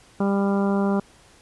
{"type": "harmonic tone", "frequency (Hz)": 198.5, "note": "G3", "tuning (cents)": 22, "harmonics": [1, 2, 3, 4, 5, 6, 7], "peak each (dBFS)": [-20, -26, -30, -32, -34, -36, -37], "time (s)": [0.2, 1], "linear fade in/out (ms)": 5, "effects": ["pink hiss -53 dBFS RMS until 1.41 s", "resampled to 24000 Hz"]}